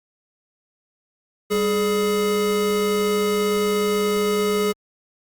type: tone pair together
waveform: square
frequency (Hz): 198.3 / 420.2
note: G3 / G#4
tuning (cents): +20 / +20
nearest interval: octave + minor second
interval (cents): 1300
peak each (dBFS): -26 / -20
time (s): 1.5-4.73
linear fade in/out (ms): 20
effects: Opus 48 kbps